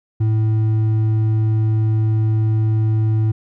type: tone with hard clipping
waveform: triangle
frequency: 109.6 Hz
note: A2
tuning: 6 cents flat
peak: -15 dBFS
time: 0.2-3.32 s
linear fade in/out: 10 ms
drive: 8 dB
effects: none